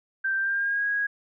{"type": "tone with pitch glide", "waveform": "sine", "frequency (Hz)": [1568, 1649.8], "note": ["G6", "G#6"], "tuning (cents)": [0, -12], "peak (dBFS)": -23, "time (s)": [0.24, 1.07], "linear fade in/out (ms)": 10, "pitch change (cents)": 88, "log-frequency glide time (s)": [0.37, 0.86], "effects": []}